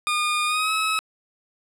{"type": "tone with pitch glide", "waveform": "20% pulse", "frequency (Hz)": [1217, 1287.9], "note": ["D#6", "E6"], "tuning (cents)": [-39, -41], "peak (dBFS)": -16, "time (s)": [0.07, 0.99], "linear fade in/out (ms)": 0, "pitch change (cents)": 98, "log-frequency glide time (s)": [0.46, 0.72], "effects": ["low-pass 12000 Hz 12 dB/octave"]}